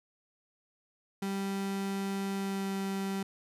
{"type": "tone with pitch glide", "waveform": "35% pulse", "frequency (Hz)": [196, 194.65], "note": ["G3", "G3"], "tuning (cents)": [0, -12], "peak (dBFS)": -30, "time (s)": [1.22, 3.23], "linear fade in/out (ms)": 5, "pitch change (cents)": -12, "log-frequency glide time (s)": [2.33, 2.73], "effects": ["resampled to 32000 Hz"]}